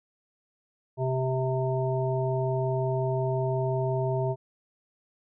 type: harmonic tone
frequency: 130.4 Hz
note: C3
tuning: 5 cents flat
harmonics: 1 / 3 / 5 / 7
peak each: -27 / -30 / -31 / -36 dBFS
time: 0.97-4.36 s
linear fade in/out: 50 ms
effects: none